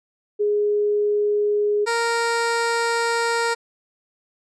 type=tone pair in turn; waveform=sine / 15% pulse; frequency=415.3 / 465.3 Hz; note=G#4 / A#4; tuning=0 / -3 cents; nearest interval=major second; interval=197 cents; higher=second; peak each=-17 / -13 dBFS; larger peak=second; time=0.39-1.86 / 1.86-3.55 s; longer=second; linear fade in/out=20 ms; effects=resampled to 22050 Hz